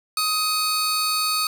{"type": "tone pair together", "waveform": "sawtooth", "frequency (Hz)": [1256, 4480], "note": ["D#6", "C#8"], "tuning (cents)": [16, 18], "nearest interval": "octave + minor seventh", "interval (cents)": 2202, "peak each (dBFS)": -20, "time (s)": [0.17, 1.47], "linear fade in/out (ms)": 2, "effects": []}